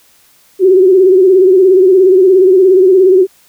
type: tone with vibrato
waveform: sine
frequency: 374.9 Hz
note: F#4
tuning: 23 cents sharp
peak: -3 dBFS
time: 0.59-3.27 s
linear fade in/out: 50 ms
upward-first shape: sine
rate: 17 Hz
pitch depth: 77 cents each way
effects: white hiss -48 dBFS RMS until 3.48 s